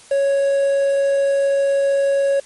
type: tone with quantisation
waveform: triangle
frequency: 554.4 Hz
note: C#5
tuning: in tune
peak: -12 dBFS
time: 0.11-2.4 s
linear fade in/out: 5 ms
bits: 6
effects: white hiss -45 dBFS RMS until 2.45 s + MP3 48 kbps